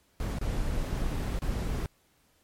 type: noise with dropouts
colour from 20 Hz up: brown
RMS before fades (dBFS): -30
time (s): 0.2-1.86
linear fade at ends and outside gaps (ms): 1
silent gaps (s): 0.386-0.413 / 1.39-1.419
effects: pink hiss -67 dBFS RMS until 2.43 s + MP3 64 kbps